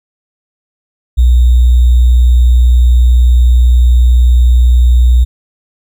sine tone with sample-and-hold, 61 Hz, B1, 21 cents flat, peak -3 dBFS, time 1.17-5.25 s, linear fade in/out 20 ms, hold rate 3675 Hz, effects none

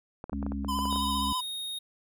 clicks, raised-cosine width 1 ms, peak -24 dBFS, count 11, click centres 0.241 / 0.296 / 0.331 / 0.428 / 0.465 / 0.52 / 0.647 / 0.789 / 0.855 / 0.927 / 0.96 s
harmonic tone, 69.3 Hz, C#2, in tune, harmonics 1 / 3 / 4, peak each -34 / -34 / -36 dBFS, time 0.32-1.33 s, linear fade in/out 5 ms
square tone with vibrato, 1009 Hz, B5, 37 cents sharp, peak -30 dBFS, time 0.68-1.41 s, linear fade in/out 10 ms, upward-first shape sine, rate 15 Hz, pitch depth 36 cents each way
square tone, 3725 Hz, A#7, 2 cents flat, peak -34 dBFS, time 0.9-1.79 s, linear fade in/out 10 ms
effects none

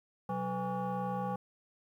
sine tone with frequency modulation, 502 Hz, B4, 28 cents sharp, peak -31 dBFS, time 0.29-1.36 s, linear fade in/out 5 ms, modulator 315 Hz, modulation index 1.7, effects tanh soft clip ceiling -28 dBFS + 11-bit

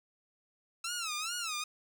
10% pulse tone with vibrato, 1318.5 Hz, E6, in tune, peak -26 dBFS, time 0.84-1.64 s, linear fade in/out 5 ms, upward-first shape sine, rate 2.4 Hz, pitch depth 160 cents each way, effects none

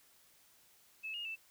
sine tone with pitch steps, 2604 / 2849 / 2650 Hz, E7 / F7 / E7, -22 / +34 / +9 cents, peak -39 dBFS, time 1.03-1.36 s, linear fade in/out 20 ms, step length 110 ms, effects white hiss -66 dBFS RMS until 1.5 s

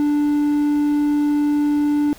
triangle tone, 293.7 Hz, D4, in tune, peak -13 dBFS, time 0-2.13 s, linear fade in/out 0 ms, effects pink hiss -44 dBFS RMS until 2.18 s

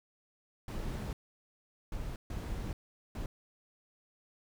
brown noise bursts at uneven times, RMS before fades -38 dBFS, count 4, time 0.68-1.13 / 1.92-2.16 / 2.3-2.73 / 3.15-3.26 s, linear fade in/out 2 ms, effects none

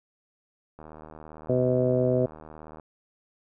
click train, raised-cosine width 1 ms, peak -30 dBFS, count 157, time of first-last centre 0.79-2.798 s, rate 77.7 Hz
harmonic tone, 126.5 Hz, B2, 42 cents sharp, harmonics 1 / 2 / 3 / 4 / 5, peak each -27 / -28 / -27 / -26 / -27 dBFS, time 1.49-2.26 s, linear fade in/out 5 ms
effects none

